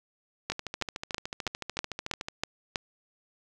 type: two click trains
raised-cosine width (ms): 0.2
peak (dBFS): -17 / -11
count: 25 / 8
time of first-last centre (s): 0.52-2.285 / 0.5-2.758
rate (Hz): 13.6 / 3.1
effects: none